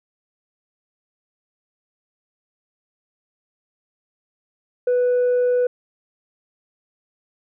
sine tone, 493.9 Hz, B4, in tune, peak -13 dBFS, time 4.87-5.67 s, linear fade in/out 5 ms, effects tanh soft clip ceiling -14 dBFS

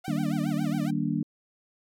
sawtooth tone with vibrato, 678 Hz, E5, 49 cents sharp, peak -34 dBFS, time 0.04-0.91 s, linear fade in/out 10 ms, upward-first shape sine, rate 7.3 Hz, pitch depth 250 cents each way
sine chord, Eb major seventh, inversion none, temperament just, 155.56 / 194.45 / 233.3 / 291.7 Hz, Eb3 / G3 / Bb3 / D4, 0 / -14 / +2 / -12 cents, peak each -30 dBFS, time 0.08-1.23 s, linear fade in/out 2 ms
effects MP3 96 kbps

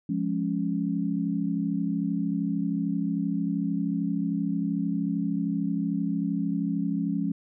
sine chord, Db major, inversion first, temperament equal, 174.61 / 207.7 / 277.2 Hz, F3 / Ab3 / Db4, 0 / 0 / 0 cents, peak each -29 dBFS, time 0.09-7.32 s, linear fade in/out 5 ms, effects none

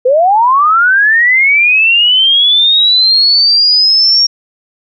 sine linear sweep, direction up, 481 to 5588 Hz, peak -5 dBFS, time 0.05-4.27 s, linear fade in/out 10 ms, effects none

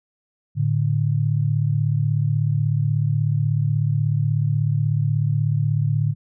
sine tone pair together, 110.44 / 146.83 Hz, A2 / D3, +7 / 0 cents, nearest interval perfect fourth, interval 493 cents, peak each -20 dBFS, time 0.55-6.15 s, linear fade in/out 50 ms, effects none

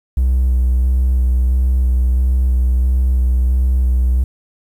triangle tone with vibrato, 63.1 Hz, B1, 38 cents sharp, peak -8 dBFS, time 0.17-4.24 s, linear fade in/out 5 ms, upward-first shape square, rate 1.5 Hz, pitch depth 17 cents each way, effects tanh soft clip ceiling -6 dBFS + 8-bit

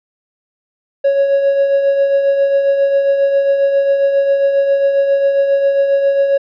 triangle tone with tremolo, 554.4 Hz, C#5, in tune, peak -5 dBFS, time 1.04-6.38 s, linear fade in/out 10 ms, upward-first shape triangle, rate 7.4 Hz, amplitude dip 55%, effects tanh soft clip ceiling -3 dBFS + resampled to 11025 Hz

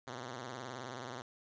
5% pulse tone with vibrato, 125.1 Hz, B2, 23 cents sharp, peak -31 dBFS, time 0.07-1.22 s, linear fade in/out 2 ms, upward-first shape sine, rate 19 Hz, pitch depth 130 cents each way, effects resampled to 16000 Hz

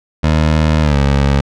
20% pulse tone with pitch glide, 77.78 to 69.7 Hz, D#2 to C#2, 0 to +10 cents, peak -5 dBFS, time 0.23-1.41 s, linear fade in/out 10 ms, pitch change -190 cents, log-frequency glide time 0.81-0.98 s, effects low-pass 5000 Hz 12 dB/octave

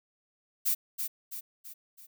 violet noise with echo, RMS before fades -27 dBFS, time 0.65-0.75 s, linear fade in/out 20 ms, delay 330 ms, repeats 4, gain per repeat -6 dB, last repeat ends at 2.07 s, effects none

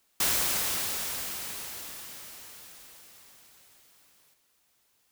white noise with exponential decay, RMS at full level -25 dBFS, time 0.2-4.34 s, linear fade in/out 5 ms, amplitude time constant 900 ms, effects white hiss -70 dBFS RMS until 5.11 s

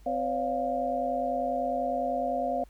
sine tone cluster, 256.5 / 517 / 567 / 703 Hz, C4 / C5 / C#5 / F5, -34 / -21 / +39 / +11 cents, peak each -35 / -35 / -32 / -29 dBFS, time 0.06-2.64 s, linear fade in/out 5 ms, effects added 50 Hz sine -50 dBFS peak until 2.69 s + pink hiss -64 dBFS RMS until 2.69 s

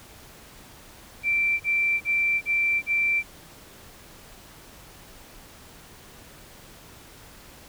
sine tone bursts, 2346 Hz, D7, 2 cents flat, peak -20 dBFS, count 5, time 1.23-3.232 s, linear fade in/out 50 ms, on 370 ms, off 38 ms, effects pink hiss -48 dBFS RMS until 7.68 s

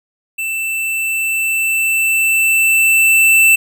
square tone with level ramp, 2663 Hz, E7, 17 cents sharp, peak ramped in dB -19 to -7 dBFS, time 0.38-3.56 s, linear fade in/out 10 ms, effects none

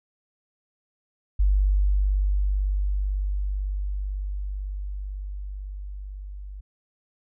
sine tone with level ramp, 49 Hz, G1, in tune, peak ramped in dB -16 to -35 dBFS, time 1.39-6.61 s, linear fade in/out 10 ms, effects none

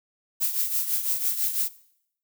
violet noise with tremolo, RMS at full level -23 dBFS, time 0.4-1.69 s, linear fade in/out 20 ms, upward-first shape triangle, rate 6 Hz, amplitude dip 70%, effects noise-tail reverb RT60 0.7 s tail -19 dB re dry

